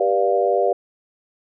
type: chord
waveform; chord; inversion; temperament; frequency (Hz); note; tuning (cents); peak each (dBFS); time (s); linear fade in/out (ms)
sine; G dominant seventh; none; equal with one note detuned; 392 / 485.1 / 587.3 / 698.5; G4 / B4 / D5 / F5; 0 / -31 / 0 / 0; -21; 0-0.73; 5
effects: none